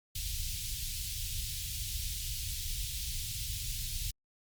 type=band-stop noise; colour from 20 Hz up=pink; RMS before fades=-37 dBFS; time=0.15-4.11 s; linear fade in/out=5 ms; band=110 to 3100 Hz; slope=24 dB/octave; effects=Opus 48 kbps